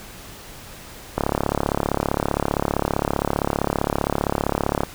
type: click train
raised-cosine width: 1 ms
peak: -5 dBFS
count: 130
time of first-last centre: 1.18-4.834 s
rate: 35.3 Hz
effects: pink hiss -40 dBFS RMS until 4.94 s